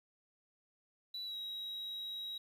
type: tone with pitch glide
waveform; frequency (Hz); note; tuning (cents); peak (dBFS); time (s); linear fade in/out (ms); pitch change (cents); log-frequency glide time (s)
triangle; 3951 to 3836; B7 to A#7; 0 to +49; -38; 1.14-2.38; 5; -51; 1.25-1.36
effects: tanh soft clip ceiling -36 dBFS + 11-bit